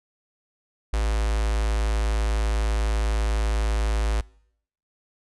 square tone with notch filter, 54 Hz, A1, 32 cents flat, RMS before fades -23 dBFS, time 0.93-4.21 s, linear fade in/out 5 ms, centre 190 Hz, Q 0.69, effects noise-tail reverb RT60 0.7 s tail -24 dB re dry + resampled to 24000 Hz

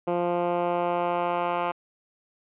10% pulse tone with band-pass filter sweep, 174.61 Hz, F3, in tune, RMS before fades -26 dBFS, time 0.07-1.72 s, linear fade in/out 10 ms, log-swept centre 440 to 1100 Hz, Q 0.91, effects resampled to 8000 Hz

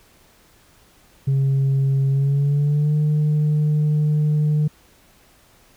sine tone with pitch glide, 136.1 to 151.01 Hz, C#3 to D3, -31 to +49 cents, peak -13 dBFS, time 1.27-4.68 s, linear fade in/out 10 ms, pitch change +180 cents, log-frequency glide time 2.09-2.96 s, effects tanh soft clip ceiling -14 dBFS + pink hiss -54 dBFS RMS until 5.76 s

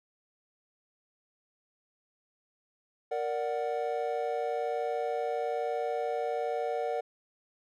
triangle chord, Bb augmented, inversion none, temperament equal, 466.2 / 587.3 / 740 Hz, Bb4 / D5 / F#5, 0 / 0 / 0 cents, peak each -31 / -33 / -32 dBFS, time 3.11-7.01 s, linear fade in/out 10 ms, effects none

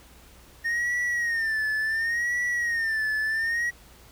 triangle tone with vibrato, 1837 Hz, A#6, 26 cents flat, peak -22 dBFS, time 0.64-3.71 s, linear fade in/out 20 ms, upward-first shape sine, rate 0.7 Hz, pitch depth 100 cents each way, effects added 60 Hz sine -53 dBFS peak until 4.11 s + pink hiss -53 dBFS RMS until 4.11 s

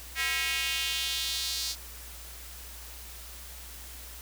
square tone with high-pass filter sweep, 146.83 Hz, D3, in tune, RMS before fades -31 dBFS, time 0.15-1.76 s, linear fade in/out 50 ms, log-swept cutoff 2000 to 4700 Hz, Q 2.4, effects added 60 Hz sine -46 dBFS peak until 4.21 s + white hiss -46 dBFS RMS until 4.21 s

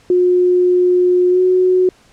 sine tone with pitch glide, 360 to 367.8 Hz, F#4 to F#4, -47 to -10 cents, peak -9 dBFS, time 0.1-1.89 s, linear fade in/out 2 ms, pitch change +37 cents, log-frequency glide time 1.3-1.4 s, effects pink hiss -50 dBFS RMS until 2.12 s + low-pass 8000 Hz 12 dB/octave

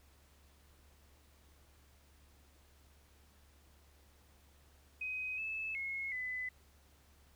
sine tone with pitch steps, 2517 / 2612 / 2169 / 2008 Hz, D#7 / E7 / C#7 / B6, +19 / -17 / -38 / +28 cents, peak -37 dBFS, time 5.01-6.49 s, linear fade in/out 5 ms, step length 370 ms, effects added 71 Hz sine -64 dBFS peak until 7.35 s + pink hiss -68 dBFS RMS until 7.35 s

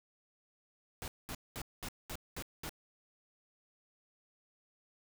pink noise bursts, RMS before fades -42 dBFS, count 7, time 1.02-2.693 s, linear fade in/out 0 ms, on 59 ms, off 210 ms, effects none

